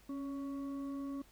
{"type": "tone with frequency modulation", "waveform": "sine", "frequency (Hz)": 276.1, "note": "C#4", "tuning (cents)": -7, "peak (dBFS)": -38, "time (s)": [0.09, 1.22], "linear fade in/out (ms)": 5, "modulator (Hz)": 841, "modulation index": 0.36, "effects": ["added 50 Hz sine -64 dBFS peak until 1.31 s", "pink hiss -65 dBFS RMS until 1.31 s"]}